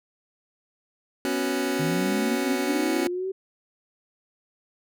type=chord; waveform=sawtooth; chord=B suspended second; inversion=none; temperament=just; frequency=246.9 / 277.8 / 370.4 Hz; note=B3 / C#4 / F#4; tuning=0 / +4 / +2 cents; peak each=-26 / -23 / -24 dBFS; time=1.25-3.07 s; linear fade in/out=0 ms
type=linear sweep; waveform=sine; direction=up; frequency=150 to 387.3 Hz; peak=-26 dBFS; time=1.79-3.32 s; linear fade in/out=10 ms
effects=none

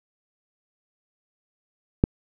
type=click; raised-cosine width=3 ms; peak=-3 dBFS; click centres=2.039 s; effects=none

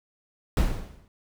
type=noise with exponential decay; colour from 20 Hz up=brown; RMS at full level=-18 dBFS; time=0.57-1.08 s; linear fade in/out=1 ms; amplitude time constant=110 ms; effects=none

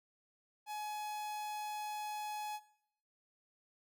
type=tone; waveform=45% pulse; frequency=844 Hz; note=G#5; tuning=28 cents sharp; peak=-40 dBFS; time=0.66-2.6 s; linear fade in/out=50 ms; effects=noise-tail reverb RT60 0.7 s tail -17 dB re dry

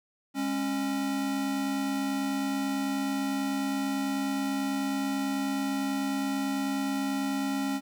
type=tone pair together; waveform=square; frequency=204.2 / 273.4 Hz; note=G#3 / C#4; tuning=-29 / -24 cents; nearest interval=perfect fourth; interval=505 cents; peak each=-36 / -29 dBFS; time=0.34-7.81 s; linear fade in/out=50 ms; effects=11-bit

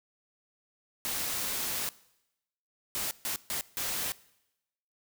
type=noise bursts at uneven times; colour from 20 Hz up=white; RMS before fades=-33 dBFS; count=5; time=1.05-1.89 / 2.95-3.11 / 3.25-3.36 / 3.5-3.61 / 3.77-4.12 s; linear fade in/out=0 ms; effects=noise-tail reverb RT60 0.9 s tail -21 dB re dry

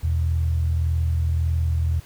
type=tone pair together; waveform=sine; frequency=81.16 / 122.9 Hz; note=E2 / B2; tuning=-26 / -8 cents; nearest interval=perfect fifth; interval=718 cents; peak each=-19 / -28 dBFS; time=0.03-2 s; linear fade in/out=10 ms; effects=pink hiss -49 dBFS RMS until 2.05 s

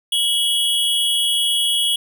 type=tone pair together; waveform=square; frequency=2960 / 3318 Hz; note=F#7 / G#7; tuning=0 / -2 cents; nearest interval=major second; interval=198 cents; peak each=-22 / -18 dBFS; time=0.12-1.96 s; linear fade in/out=5 ms; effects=none

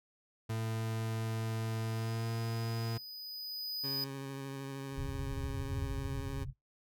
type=tone with pitch glide; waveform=40% pulse; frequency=111.9 to 114.19 Hz; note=A2 to A#2; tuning=+30 to -35 cents; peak=-33 dBFS; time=0.49-2.98 s; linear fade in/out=10 ms; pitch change=+35 cents; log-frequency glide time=1.91-2.29 s
type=tone with exponential growth; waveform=square; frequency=4978 Hz; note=D#8; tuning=in tune; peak=-33 dBFS; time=0.77-4.04 s; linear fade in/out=1 ms; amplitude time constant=710 ms
type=tone with vibrato; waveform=20% pulse; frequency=136.5 Hz; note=C#3; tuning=26 cents flat; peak=-35 dBFS; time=3.83-6.45 s; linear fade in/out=20 ms; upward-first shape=sine; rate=13 Hz; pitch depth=17 cents each way
type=low-pass noise; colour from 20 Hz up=white; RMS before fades=-39 dBFS; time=4.92-6.54 s; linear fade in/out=50 ms; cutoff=130 Hz; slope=48 dB/octave
effects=noise-tail reverb RT60 0.2 s tail -26 dB re dry

